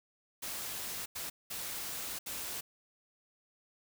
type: noise bursts at uneven times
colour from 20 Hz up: white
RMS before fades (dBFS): -40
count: 4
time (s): 0.42-1.06 / 1.15-1.3 / 1.5-2.19 / 2.26-2.61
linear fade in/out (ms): 10
effects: none